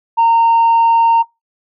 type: tone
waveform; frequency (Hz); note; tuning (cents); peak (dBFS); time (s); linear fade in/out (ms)
sine; 920; A#5; -23; -6; 0.17-1.23; 20
effects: noise-tail reverb RT60 0.2 s tail -21 dB re dry + tanh soft clip ceiling -6 dBFS